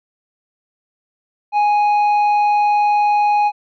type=tone with tanh clipping; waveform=triangle; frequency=830.6 Hz; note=G#5; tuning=in tune; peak=-13 dBFS; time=1.52-3.52 s; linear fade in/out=50 ms; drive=10 dB; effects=none